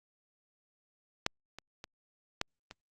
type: clicks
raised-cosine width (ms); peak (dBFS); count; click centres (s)
0.2; -10 / -27 / -26 / -13 / -27; 5; 1.264 / 1.586 / 1.841 / 2.414 / 2.711
effects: Opus 48 kbps